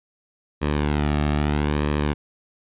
sawtooth tone with flanger, 74 Hz, D2, 14 cents sharp, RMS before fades -22 dBFS, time 0.61-2.14 s, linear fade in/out 20 ms, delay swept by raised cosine 1.4 to 2.02 ms, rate 0.78 Hz, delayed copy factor -0.6, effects resampled to 8000 Hz

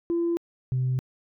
sine tone pair in turn, 340 / 128.43 Hz, F4 / C3, -46 / -32 cents, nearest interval octave + perfect fourth, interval 1686 cents, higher first, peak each -21 dBFS, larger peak neither, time 0.1-0.37 / 0.72-0.99 s, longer neither, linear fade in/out 0 ms, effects tanh soft clip ceiling -19 dBFS

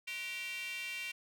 square tone with high-pass filter, 211.7 Hz, G#3, 33 cents sharp, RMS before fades -41 dBFS, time 0.07-1.12 s, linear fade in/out 10 ms, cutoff 2500 Hz, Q 6.8, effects none

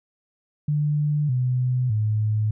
sine tone with pitch steps, 148.5 / 126.32 / 107.46 Hz, D3 / B2 / A2, +20 / +39 / -40 cents, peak -19 dBFS, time 0.68-2.51 s, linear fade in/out 5 ms, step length 610 ms, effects none

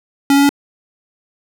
square tone with pitch steps, 278.8 / 281.1 / 283.3 Hz, C#4 / C#4 / C#4, +10 / +24 / +38 cents, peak -9 dBFS, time 0.3-0.492 s, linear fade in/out 2 ms, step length 64 ms, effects none

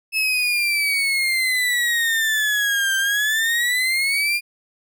35% pulse exponential two-way sweep, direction down then up, 2610 to 1568 to 2424 Hz, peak -16 dBFS, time 0.12-4.41 s, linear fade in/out 50 ms, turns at 2.96 s, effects none

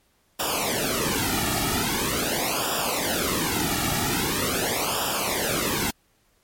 pink noise with flanger, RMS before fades -25 dBFS, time 0.39-5.91 s, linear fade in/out 10 ms, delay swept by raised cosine 0.47 to 1.97 ms, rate 0.43 Hz, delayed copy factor -0.95, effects pink hiss -65 dBFS RMS until 6.43 s + MP3 64 kbps

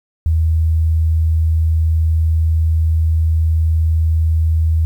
sine tone, 80.3 Hz, E2, 45 cents flat, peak -11 dBFS, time 0.26-4.85 s, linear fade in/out 0 ms, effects 8-bit

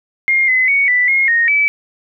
sine tone with pitch steps, 2126 / 2032 / 2230 / 1981 / 2150 / 1859 / 2301 Hz, C7 / B6 / C#7 / B6 / C7 / A#6 / D7, +27 / +49 / +10 / +5 / +47 / -5 / -36 cents, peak -10 dBFS, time 0.28-1.68 s, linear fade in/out 0 ms, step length 200 ms, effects none

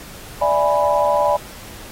sine chord, E dominant seventh, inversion third, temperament equal, 587.3 / 659.3 / 830.6 / 987.8 Hz, D5 / E5 / G#5 / B5, 0 / 0 / 0 / 0 cents, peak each -17 / -23 / -20 / -19 dBFS, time 0.41-1.37 s, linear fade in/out 10 ms, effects pink hiss -38 dBFS RMS until 1.91 s + AAC 48 kbps

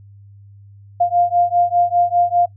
sine beating tone pair, 698.5 / 703.5 Hz, F5 / F5, 0 / +12 cents, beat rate 5 Hz, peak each -16 / -16 dBFS, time 1-2.46 s, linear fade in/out 10 ms, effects noise-tail reverb RT60 0.1 s tail -19 dB re dry + added 100 Hz sine -40 dBFS peak until 2.56 s

